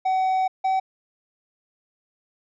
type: tone pair in turn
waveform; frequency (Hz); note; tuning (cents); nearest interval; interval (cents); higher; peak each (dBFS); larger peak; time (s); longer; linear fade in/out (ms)
triangle; 754 / 761.4; F#5 / F#5; +32 / +49; unison; 17; second; -17; neither; 0.05-0.48 / 0.64-0.8; first; 10
effects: resampled to 16000 Hz